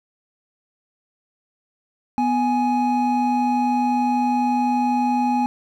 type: tone pair together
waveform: triangle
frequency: 247.4 / 834 Hz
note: B3 / G#5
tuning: +3 / +7 cents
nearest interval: octave + major sixth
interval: 2104 cents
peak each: -18 dBFS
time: 2.18-5.46 s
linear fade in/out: 0 ms
effects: none